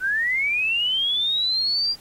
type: linear sweep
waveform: sine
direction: up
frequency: 1480 to 4830 Hz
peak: -19 dBFS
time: 0-1.96 s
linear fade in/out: 50 ms
effects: pink hiss -49 dBFS RMS until 2 s + MP3 64 kbps